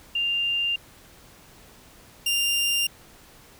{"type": "tone pair in turn", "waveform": ["sine", "sawtooth"], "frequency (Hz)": [2794, 2794], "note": ["F7", "F7"], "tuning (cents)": [0, 0], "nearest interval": "unison", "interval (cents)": 0, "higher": "neither", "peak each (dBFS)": [-22, -18], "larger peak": "second", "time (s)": [[0.15, 0.76], [2.26, 2.87]], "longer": "neither", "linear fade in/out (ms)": 5, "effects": ["pink hiss -51 dBFS RMS until 3.59 s"]}